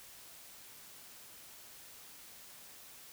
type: silence
effects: white hiss -54 dBFS RMS until 3.12 s